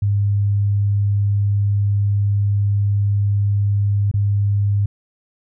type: tone with dropouts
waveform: sine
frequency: 101.4 Hz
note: G#2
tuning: 41 cents flat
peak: -14 dBFS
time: 0.02-4.86 s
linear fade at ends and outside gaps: 5 ms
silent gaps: 4.114-4.139 s
effects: none